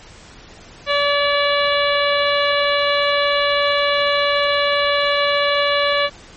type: harmonic tone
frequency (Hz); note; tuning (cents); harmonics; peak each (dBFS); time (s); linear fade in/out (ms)
574; D5; -40; 1 / 2 / 3 / 4 / 5 / 6 / 7; -18 / -21 / -23 / -24 / -25 / -26 / -26; 0.86-6.1; 50
effects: pink hiss -42 dBFS RMS until 6.36 s + MP3 32 kbps